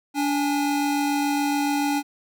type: tone pair together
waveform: square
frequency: 288.9 / 819.7 Hz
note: D4 / G#5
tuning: -28 / -23 cents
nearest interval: octave + tritone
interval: 1805 cents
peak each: -23 / -27 dBFS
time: 0.14-2.03 s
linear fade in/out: 50 ms
effects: none